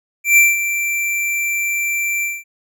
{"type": "tone with ADSR envelope", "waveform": "square", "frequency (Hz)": 2349, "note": "D7", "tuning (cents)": 0, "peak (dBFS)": -7, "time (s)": [0.24, 2.44], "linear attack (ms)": 130, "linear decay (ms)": 190, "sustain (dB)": -11, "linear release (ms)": 210, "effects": []}